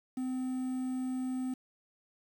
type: tone with quantisation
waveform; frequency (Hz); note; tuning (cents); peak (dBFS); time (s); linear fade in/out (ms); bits
triangle; 256.7; C4; -33; -30; 0.17-1.54; 5; 9
effects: none